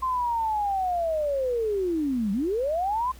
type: linear two-way sweep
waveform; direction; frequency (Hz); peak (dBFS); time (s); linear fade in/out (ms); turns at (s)
sine; down then up; 1051 to 189 to 1051; -23; 0.02-3.12; 10; 2.32
effects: added 60 Hz sine -44 dBFS peak until 3.19 s + pink hiss -52 dBFS RMS until 3.19 s

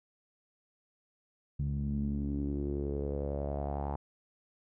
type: tone with low-pass filter sweep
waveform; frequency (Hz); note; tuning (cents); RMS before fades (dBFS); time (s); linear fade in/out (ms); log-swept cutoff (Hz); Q
sawtooth; 70.9; C#2; +40; -34; 1.59-3.96; 5; 160 to 870; 4.7
effects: none

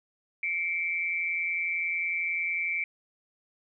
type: tone pair together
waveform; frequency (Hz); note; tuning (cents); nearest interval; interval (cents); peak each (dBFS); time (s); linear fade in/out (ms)
sine; 2151 / 2322; C7 / D7; +47 / -20; minor second; 133; -33 / -28; 0.43-2.84; 2
effects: none

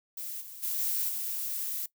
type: noise with level steps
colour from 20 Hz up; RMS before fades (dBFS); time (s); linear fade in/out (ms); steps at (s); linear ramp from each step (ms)
violet; -38 / -45 / -32 / -30 / -34; 0.17-1.86; 5; 0.4 / 0.62 / 0.78 / 1.08; 20
effects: noise-tail reverb RT60 0.1 s tail -19 dB re dry

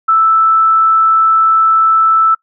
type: tone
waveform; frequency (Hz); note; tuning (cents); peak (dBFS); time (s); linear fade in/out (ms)
sine; 1318.5; E6; 0; -6; 0.08-2.35; 10
effects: noise-tail reverb RT60 0.1 s tail -22 dB re dry

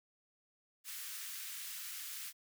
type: high-pass noise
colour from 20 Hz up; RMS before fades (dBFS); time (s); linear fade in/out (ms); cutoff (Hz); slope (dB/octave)
white; -45; 0.84-2.33; 50; 1400; 24
effects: none

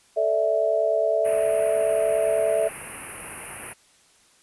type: chord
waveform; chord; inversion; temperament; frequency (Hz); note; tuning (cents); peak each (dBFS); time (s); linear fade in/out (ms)
sine; A suspended fourth; none; equal with one note detuned; 440 / 587.3 / 657; A4 / D5 / E5; 0 / 0 / -6; -26 / -25 / -21; 0.16-2.69; 20
type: band-stop noise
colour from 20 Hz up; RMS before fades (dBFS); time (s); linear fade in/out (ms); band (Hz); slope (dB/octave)
white; -33; 1.24-3.74; 20; 2800 to 9100; 96
effects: white hiss -58 dBFS RMS until 4.42 s + resampled to 24000 Hz

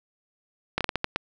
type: slowing click train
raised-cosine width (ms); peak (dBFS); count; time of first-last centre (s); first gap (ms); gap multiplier
0.3; -8; 7; 0.78-1.16; 27; 1.34
effects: none

